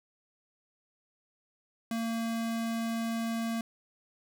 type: tone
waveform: square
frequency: 228.3 Hz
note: A#3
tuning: 36 cents flat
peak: -31 dBFS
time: 1.91-3.61 s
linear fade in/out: 2 ms
effects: none